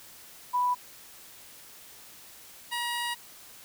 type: tone pair in turn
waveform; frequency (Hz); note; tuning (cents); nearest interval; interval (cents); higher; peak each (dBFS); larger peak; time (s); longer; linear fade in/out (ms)
sine / 15% pulse; 987.8 / 954.7; B5 / A#5; 0 / +41; minor second; 59; first; -23 / -23; neither; 0.53-0.75 / 2.71-3.15; second; 20
effects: white hiss -50 dBFS RMS until 3.64 s